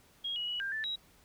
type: tone with pitch steps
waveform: sine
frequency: 3275 / 2909 / 2930 / 1593 / 1758 / 3851 Hz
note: G#7 / F#7 / F#7 / G6 / A6 / B7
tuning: -25 / -30 / -18 / +27 / -2 / -44 cents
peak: -33 dBFS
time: 0.24-0.96 s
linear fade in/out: 10 ms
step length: 120 ms
effects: pink hiss -63 dBFS RMS until 1.24 s